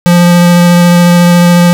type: tone with vibrato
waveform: square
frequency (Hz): 174.61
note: F3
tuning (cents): 0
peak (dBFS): -3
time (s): 0.06-1.73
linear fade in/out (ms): 0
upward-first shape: triangle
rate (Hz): 14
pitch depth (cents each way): 11
effects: none